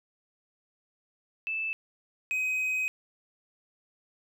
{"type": "tone pair in turn", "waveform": ["sine", "triangle"], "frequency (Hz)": [2633, 2521], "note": ["E7", "D#7"], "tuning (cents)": [-3, 22], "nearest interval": "minor second", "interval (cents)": 75, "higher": "first", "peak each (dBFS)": [-29, -25], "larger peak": "second", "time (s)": [[1.47, 1.73], [2.31, 2.88]], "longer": "second", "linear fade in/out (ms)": 0, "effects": []}